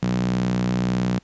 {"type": "tone with high-pass filter", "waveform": "sawtooth", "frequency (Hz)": 61.74, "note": "B1", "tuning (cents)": 0, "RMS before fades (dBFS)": -22, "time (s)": [0.02, 1.19], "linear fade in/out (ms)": 10, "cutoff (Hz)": 160, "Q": 6, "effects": ["pink hiss -58 dBFS RMS until 1.23 s", "resampled to 16000 Hz"]}